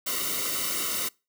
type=noise with comb filter; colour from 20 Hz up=white; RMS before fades=-29 dBFS; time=0.06-1.09 s; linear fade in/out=10 ms; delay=1.2 ms; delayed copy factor=-0.95; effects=noise-tail reverb RT60 0.3 s tail -26 dB re dry